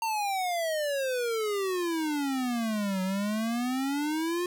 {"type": "exponential two-way sweep", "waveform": "square", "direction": "down then up", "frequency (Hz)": [917, 185, 359.9], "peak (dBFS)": -28, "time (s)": [0.02, 4.46], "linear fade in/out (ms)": 2, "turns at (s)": 3.02, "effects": []}